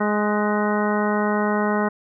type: harmonic tone with a mistuned harmonic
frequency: 208.8 Hz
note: G#3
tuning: 10 cents sharp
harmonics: 1 / 2 / 3 / 4 / 5 / 6 / 7 / 9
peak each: -22 / -25 / -27 / -28 / -29 / -30 / -30 / -32 dBFS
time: 0-1.89 s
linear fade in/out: 10 ms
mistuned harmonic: 7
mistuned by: +29 cents
effects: none